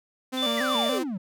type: tone with vibrato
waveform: sawtooth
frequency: 244.4 Hz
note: B3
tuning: 18 cents flat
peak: -24 dBFS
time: 0.32-1.04 s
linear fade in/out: 20 ms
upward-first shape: square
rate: 3.5 Hz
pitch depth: 98 cents each way
type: tone with tremolo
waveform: sine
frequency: 3516 Hz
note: A7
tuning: 2 cents flat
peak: -25 dBFS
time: 0.37-0.98 s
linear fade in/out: 5 ms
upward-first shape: sine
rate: 2.9 Hz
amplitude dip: 80%
type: tone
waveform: 30% pulse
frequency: 585 Hz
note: D5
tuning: 7 cents flat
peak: -26 dBFS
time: 0.42-0.99 s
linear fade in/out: 10 ms
type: exponential sweep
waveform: triangle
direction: down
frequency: 2093 to 174.61 Hz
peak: -26 dBFS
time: 0.57-1.18 s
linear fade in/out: 10 ms
effects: none